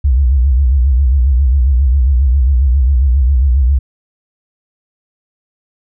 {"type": "tone with vibrato", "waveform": "sine", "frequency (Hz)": 65.41, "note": "C2", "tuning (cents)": 0, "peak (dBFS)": -7, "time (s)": [0.04, 3.79], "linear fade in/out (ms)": 10, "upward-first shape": "sine", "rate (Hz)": 7.4, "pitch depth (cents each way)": 160, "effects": []}